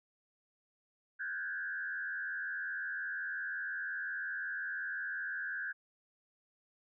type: tone with frequency modulation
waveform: sine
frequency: 1587 Hz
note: G6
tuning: 21 cents sharp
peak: -36 dBFS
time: 1.19-5.73 s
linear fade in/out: 20 ms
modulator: 85.6 Hz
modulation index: 1.2
effects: none